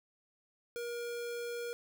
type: tone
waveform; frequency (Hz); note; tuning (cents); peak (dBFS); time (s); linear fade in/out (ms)
square; 475.1; A#4; +33; -38; 0.76-1.73; 0
effects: none